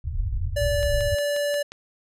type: low-pass noise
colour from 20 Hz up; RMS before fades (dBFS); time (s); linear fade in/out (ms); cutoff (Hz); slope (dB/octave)
pink; -26; 0.04-1.15; 5; 120; 96
type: tone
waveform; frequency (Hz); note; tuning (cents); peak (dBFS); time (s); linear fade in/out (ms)
square; 580; D5; -22; -23; 0.56-1.63; 10
type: click train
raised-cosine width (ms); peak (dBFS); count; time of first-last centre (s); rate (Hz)
0.2; -21; 6; 0.83-1.72; 5.62
effects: resampled to 32000 Hz